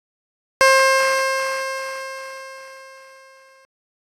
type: tone with exponential decay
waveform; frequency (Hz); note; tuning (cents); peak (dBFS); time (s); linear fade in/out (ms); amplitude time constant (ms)
15% pulse; 532; C5; +29; -3; 0.61-3.65; 0; 660
effects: low-pass 9000 Hz 12 dB/octave + AAC 64 kbps